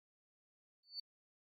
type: tone with exponential growth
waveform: sine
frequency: 4500 Hz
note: C#8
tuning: 25 cents sharp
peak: -38 dBFS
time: 0.83-1 s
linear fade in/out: 5 ms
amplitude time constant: 36 ms
effects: tanh soft clip ceiling -34 dBFS + AAC 48 kbps